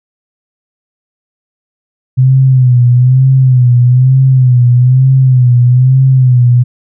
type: tone with vibrato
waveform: sine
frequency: 127.3 Hz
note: C3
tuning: 47 cents flat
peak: -3 dBFS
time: 2.17-6.64 s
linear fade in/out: 20 ms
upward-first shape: sine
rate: 1.1 Hz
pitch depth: 74 cents each way
effects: none